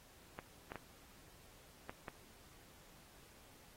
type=clicks; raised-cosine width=0.5 ms; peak=-30 dBFS; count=5; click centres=0.389 / 0.719 / 0.757 / 1.895 / 2.082 s; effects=pink hiss -63 dBFS RMS until 3.76 s + AAC 48 kbps